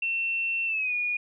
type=tone with pitch glide; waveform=sine; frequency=2700 to 2447 Hz; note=E7 to D#7; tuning=+41 to -29 cents; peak=-25 dBFS; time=0.02-1.17 s; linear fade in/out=5 ms; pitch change=-170 cents; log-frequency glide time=0.66-0.94 s; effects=none